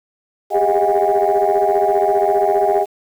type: tone cluster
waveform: sine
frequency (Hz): 394.5 / 409.5 / 631 / 721 / 807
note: G4 / G#4 / D#5 / F#5 / G#5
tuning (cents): +11 / -24 / +24 / -45 / -50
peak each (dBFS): -18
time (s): 0.5-2.86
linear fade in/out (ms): 50
effects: tanh soft clip ceiling -6 dBFS + 7-bit